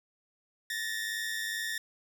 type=tone pair together; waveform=sawtooth; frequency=1758.6 / 1861 Hz; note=A6 / A#6; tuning=-1 / -3 cents; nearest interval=minor second; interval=98 cents; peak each=-32 / -32 dBFS; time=0.7-1.78 s; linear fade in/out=2 ms; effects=none